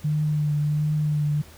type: tone with vibrato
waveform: sine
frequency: 150 Hz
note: D3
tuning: 37 cents sharp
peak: -20 dBFS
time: 0.04-1.42 s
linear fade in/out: 10 ms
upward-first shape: triangle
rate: 1.4 Hz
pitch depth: 28 cents each way
effects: added 81 Hz sine -49 dBFS peak until 1.57 s + pink hiss -49 dBFS RMS until 1.57 s